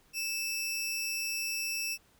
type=tone pair together; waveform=sawtooth; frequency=2633 / 5592 Hz; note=E7 / F8; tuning=-3 / +1 cents; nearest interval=octave + minor second; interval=1304 cents; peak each=-30 / -35 dBFS; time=0.13-1.98 s; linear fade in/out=50 ms; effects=pink hiss -65 dBFS RMS until 2.19 s